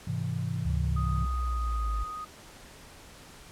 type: chord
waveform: sine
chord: Ab augmented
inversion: none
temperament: equal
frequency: 103.83 / 130.81 / 164.81 Hz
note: Ab2 / C3 / E3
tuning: 0 / 0 / 0 cents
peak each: -33 dBFS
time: 0.07-1.25 s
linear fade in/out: 5 ms
type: linear sweep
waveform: sine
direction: down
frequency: 74.7 to 52 Hz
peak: -27 dBFS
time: 0.65-2.04 s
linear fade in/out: 10 ms
type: tone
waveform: sine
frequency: 1244.5 Hz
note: D#6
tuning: in tune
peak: -35 dBFS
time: 0.96-2.25 s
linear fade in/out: 10 ms
effects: pink hiss -50 dBFS RMS until 3.51 s + low-pass 11000 Hz 12 dB/octave